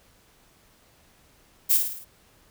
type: noise with echo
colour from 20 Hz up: violet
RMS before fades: -19 dBFS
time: 1.69-1.78 s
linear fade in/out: 20 ms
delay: 54 ms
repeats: 5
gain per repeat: -5 dB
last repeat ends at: 2.05 s
effects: pink hiss -59 dBFS RMS until 2.5 s